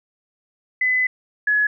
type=tone pair in turn; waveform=sine; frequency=2013 / 1692.7 Hz; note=B6 / G#6; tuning=+33 / +33 cents; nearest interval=minor third; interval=300 cents; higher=first; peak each=-16 / -15 dBFS; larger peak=second; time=0.81-1.07 / 1.47-1.67 s; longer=first; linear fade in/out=5 ms; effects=none